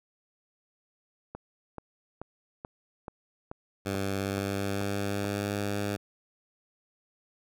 click train, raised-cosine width 1 ms, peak -24 dBFS, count 10, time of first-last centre 1.35-5.246 s, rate 2.31 Hz
10% pulse tone with pitch glide, 98 to 101.75 Hz, G2 to G#2, 0 to -35 cents, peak -21 dBFS, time 3.85-5.97 s, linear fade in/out 20 ms, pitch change +65 cents, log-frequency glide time 4.19-5.51 s
effects none

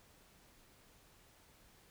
silence, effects pink hiss -65 dBFS RMS until 1.9 s

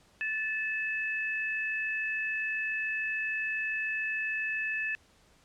sine tone pair together, 1747 / 2600 Hz, A6 / E7, -13 / -24 cents, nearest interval perfect fifth, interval 689 cents, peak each -32 / -33 dBFS, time 0.21-4.95 s, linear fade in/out 0 ms, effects pink hiss -63 dBFS RMS until 5.44 s + low-pass 9000 Hz 12 dB/octave

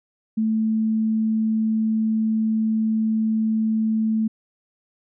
sine tone, 220 Hz, A3, in tune, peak -18 dBFS, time 0.37-4.28 s, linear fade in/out 10 ms, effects none

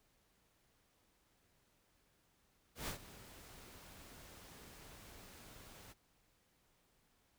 pink noise with ADSR envelope, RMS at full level -41 dBFS, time 2.75-5.94 s, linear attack 130 ms, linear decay 96 ms, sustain -16 dB, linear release 24 ms, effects pink hiss -75 dBFS RMS until 7.38 s

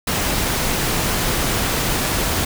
pink noise, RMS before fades -20 dBFS, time 0.07-2.45 s, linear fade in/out 5 ms, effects none

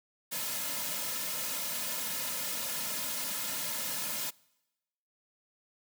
white noise with comb filter, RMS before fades -35 dBFS, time 0.31-4.31 s, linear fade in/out 20 ms, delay 2.6 ms, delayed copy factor -1, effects noise-tail reverb RT60 1.0 s tail -25 dB re dry + high-pass 150 Hz 12 dB/octave

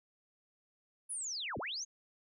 sine linear two-way sweep, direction down then up, 10548 to 45.96 to 6710 Hz, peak -37 dBFS, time 1.09-1.85 s, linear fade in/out 20 ms, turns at 1.58 s, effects none

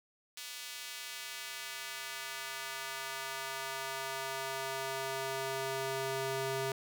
square tone with high-pass filter sweep, 134 Hz, C3, 42 cents sharp, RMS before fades -39 dBFS, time 0.37-6.72 s, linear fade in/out 2 ms, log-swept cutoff 3100 to 320 Hz, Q 0.85, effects none

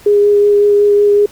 sine tone with vibrato, 410.4 Hz, G#4, 21 cents flat, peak -6 dBFS, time 0.06-1.26 s, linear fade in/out 5 ms, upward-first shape sine, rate 5.4 Hz, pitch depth 10 cents each way, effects pink hiss -41 dBFS RMS until 1.31 s

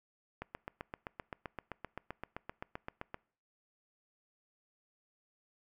click train, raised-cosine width 0.5 ms, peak -25 dBFS, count 22, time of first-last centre 0.42-3.144 s, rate 7.71 Hz, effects noise-tail reverb RT60 0.5 s tail -24 dB re dry

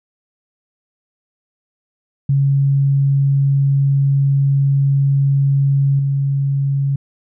sine tone with level steps, 138.59 Hz, C#3, in tune, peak -11 / -14 dBFS, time 2.29-6.96 s, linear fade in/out 5 ms, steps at 5.99 s, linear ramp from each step 2 ms, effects none

